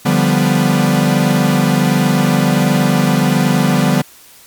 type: chord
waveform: 45% pulse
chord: G dominant seventh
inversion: second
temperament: equal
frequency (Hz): 146.83 / 174.61 / 196 / 246.9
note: D3 / F3 / G3 / B3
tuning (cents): 0 / 0 / 0 / 0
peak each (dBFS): -16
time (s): 0.05-4.02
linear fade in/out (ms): 10
effects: white hiss -42 dBFS RMS until 4.46 s + MP3 96 kbps